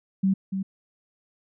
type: tone with echo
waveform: sine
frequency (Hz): 192.2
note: G3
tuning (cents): -34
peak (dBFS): -18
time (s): 0.23-0.34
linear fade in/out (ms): 10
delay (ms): 290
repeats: 1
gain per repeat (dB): -7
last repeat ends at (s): 0.63
effects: none